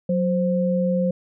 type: tone pair together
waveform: sine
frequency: 183.58 / 523.3 Hz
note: F#3 / C5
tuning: -13 / 0 cents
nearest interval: octave + tritone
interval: 1813 cents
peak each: -20 / -22 dBFS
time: 0.09-1.11 s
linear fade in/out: 5 ms
effects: none